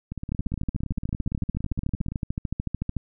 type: two click trains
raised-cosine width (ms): 5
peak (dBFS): -14 / -19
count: 37 / 36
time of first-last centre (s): 0.32-2.967 / 0.12-2.12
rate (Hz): 13.6 / 17.5
effects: none